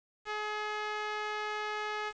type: tone with band-pass filter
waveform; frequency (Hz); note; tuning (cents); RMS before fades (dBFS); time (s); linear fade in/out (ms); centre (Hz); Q
sawtooth; 423.3; G#4; +33; -36; 0.25-2.13; 50; 1600; 0.96
effects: resampled to 16000 Hz + 9-bit